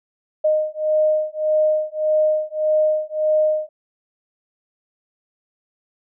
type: beating tone pair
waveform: sine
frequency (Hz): 616 / 617.7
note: D#5 / D#5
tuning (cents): -17 / -13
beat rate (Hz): 1.7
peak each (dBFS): -19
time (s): 0.44-3.69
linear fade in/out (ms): 10
effects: none